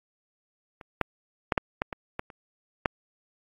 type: clicks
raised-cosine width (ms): 0.5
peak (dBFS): -28 / -8 / -8 / -7 / -10 / -18 / -15 / -30 / -7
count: 9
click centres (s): 0.812 / 1.013 / 1.522 / 1.578 / 1.819 / 1.928 / 2.194 / 2.302 / 2.858
effects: AAC 32 kbps